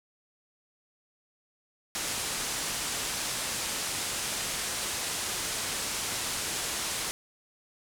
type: low-pass noise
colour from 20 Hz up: white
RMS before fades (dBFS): -33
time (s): 1.95-7.11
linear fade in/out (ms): 0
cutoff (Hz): 10000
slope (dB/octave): 24
effects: none